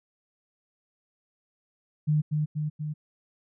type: tone with echo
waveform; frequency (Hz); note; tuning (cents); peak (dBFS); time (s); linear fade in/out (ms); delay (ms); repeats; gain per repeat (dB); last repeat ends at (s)
sine; 151.6; D#3; -45; -20; 2.07-2.22; 20; 240; 3; -3; 2.94
effects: none

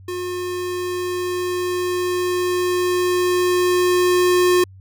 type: tone with level ramp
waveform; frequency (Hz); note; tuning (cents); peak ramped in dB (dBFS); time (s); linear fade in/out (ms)
square; 359.5; F#4; -50; -25 to -13; 0.08-4.64; 5
effects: added 95 Hz sine -40 dBFS peak until 4.8 s

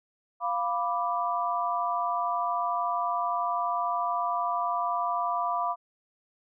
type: chord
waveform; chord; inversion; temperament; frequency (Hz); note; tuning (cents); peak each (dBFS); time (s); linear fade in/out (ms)
sine; B diminished; second; equal; 698.5 / 987.8 / 1174.7; F5 / B5 / D6; 0 / 0 / 0; -30; 0.4-5.76; 50
effects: none

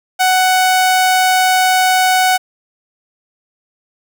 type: tone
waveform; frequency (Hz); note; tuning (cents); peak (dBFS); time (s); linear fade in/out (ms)
sawtooth; 744; F#5; +9; -6; 0.19-2.38; 20
effects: none

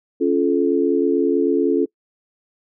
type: chord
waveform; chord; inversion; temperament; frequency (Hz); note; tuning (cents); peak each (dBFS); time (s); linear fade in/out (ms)
sine; Db augmented; none; just; 277.2 / 346.5 / 433.1; Db4 / F4 / A4; 0 / -14 / -27; -19; 0.2-1.86; 20
effects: noise-tail reverb RT60 0.1 s tail -24 dB re dry

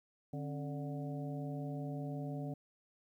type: harmonic tone with a mistuned harmonic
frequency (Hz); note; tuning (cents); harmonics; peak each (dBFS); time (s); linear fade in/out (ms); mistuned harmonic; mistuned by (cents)
146.83; D3; 0; 1 / 2 / 3 / 4 / 5; -40 / -43 / -51 / -49 / -51; 0.33-2.54; 5; 2; -130
effects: 12-bit

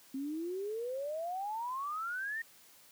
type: exponential sweep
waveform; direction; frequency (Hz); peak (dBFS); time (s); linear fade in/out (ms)
sine; up; 262.1 to 1864.7; -35; 0.14-2.42; 5
effects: white hiss -60 dBFS RMS until 2.91 s + high-pass 100 Hz 12 dB/octave

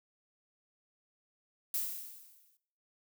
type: noise with exponential decay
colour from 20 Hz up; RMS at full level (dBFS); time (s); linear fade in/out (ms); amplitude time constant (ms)
violet; -32; 1.74-2.57; 2; 180
effects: noise-tail reverb RT60 0.6 s tail -17 dB re dry

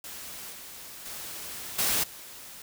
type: noise with level steps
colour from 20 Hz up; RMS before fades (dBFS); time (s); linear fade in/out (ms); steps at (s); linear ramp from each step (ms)
white; -41 / -44 / -39 / -26 / -45; 0.04-2.62; 2; 0.52 / 1.05 / 1.78 / 2.03; 10
effects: none

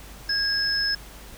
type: tone pair together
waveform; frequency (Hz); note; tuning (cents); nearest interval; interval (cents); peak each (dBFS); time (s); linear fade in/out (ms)
sine; 1636 / 5194; G#6 / E8; -26 / -26; octave + minor sixth; 2000; -26 / -23; 0.29-0.95; 5
effects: added 50 Hz sine -43 dBFS peak until 1.37 s + pink hiss -45 dBFS RMS until 1.37 s

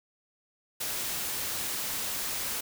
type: noise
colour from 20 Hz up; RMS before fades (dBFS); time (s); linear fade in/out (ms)
white; -33; 0.8-2.61; 10
effects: none

